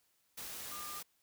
sine tone in noise, 1203 Hz, D6, 41 cents sharp, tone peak -46 dBFS, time 0.71-1 s, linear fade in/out 10 ms, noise white, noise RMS -45 dBFS, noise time 0.37-1.03 s, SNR -4 dB, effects white hiss -75 dBFS RMS until 1.22 s

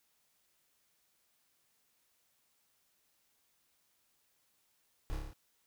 brown noise with echo, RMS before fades -39 dBFS, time 5.1-5.16 s, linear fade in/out 0 ms, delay 29 ms, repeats 6, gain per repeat -2 dB, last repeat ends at 5.334 s, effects white hiss -75 dBFS RMS until 5.66 s

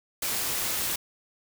white noise, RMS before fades -29 dBFS, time 0.22-0.96 s, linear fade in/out 5 ms, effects none

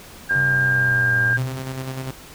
sine tone, 1603 Hz, G6, 38 cents sharp, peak -16 dBFS, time 0.29-1.38 s, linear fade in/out 20 ms
click train, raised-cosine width 1 ms, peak -20 dBFS, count 100, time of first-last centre 0.31-1.33 s, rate 97.1 Hz
sine exponential two-way sweep, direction down then up, 136.9 to 116.8 to 133.8 Hz, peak -23 dBFS, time 0.35-1.6 s, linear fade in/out 10 ms, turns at 1.27 s
sawtooth tone with tremolo, 131.3 Hz, C3, 6 cents sharp, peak -22 dBFS, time 1.37-2.11 s, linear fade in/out 5 ms, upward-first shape square, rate 10 Hz, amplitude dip 40%
effects pink hiss -42 dBFS RMS until 2.34 s

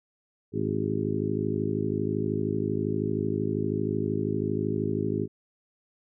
harmonic tone with a mistuned harmonic, 52.8 Hz, G#1, 29 cents sharp, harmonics 2 / 3 / 4 / 5 / 6 / 7 / 8, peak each -33 / -33 / -33 / -33 / -33 / -33 / -33 dBFS, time 0.52-5.28 s, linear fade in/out 50 ms, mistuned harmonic 8, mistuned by -48 cents, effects none

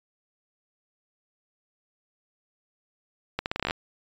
accelerating click train, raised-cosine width 0.3 ms, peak -11 dBFS, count 11, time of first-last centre 3.39-3.709 s, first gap 69 ms, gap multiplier 0.81, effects resampled to 16000 Hz

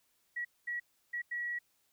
sine tone bursts at uneven times, 1923 Hz, B6, 47 cents flat, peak -34 dBFS, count 4, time 0.36-0.45 / 0.67-0.8 / 1.13-1.22 / 1.31-1.59 s, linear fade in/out 10 ms, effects white hiss -74 dBFS RMS until 1.92 s

